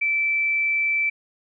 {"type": "tone", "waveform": "sine", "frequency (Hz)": 2325, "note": "D7", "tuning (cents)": -18, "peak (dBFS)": -19, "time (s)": [0.01, 1.1], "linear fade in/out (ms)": 10, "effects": []}